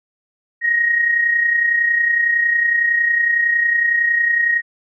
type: tone with amplitude modulation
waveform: sine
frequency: 1879 Hz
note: A#6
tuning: 13 cents sharp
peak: -11 dBFS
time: 0.61-4.62 s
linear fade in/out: 50 ms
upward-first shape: sine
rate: 30.9 Hz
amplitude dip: 50%
effects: none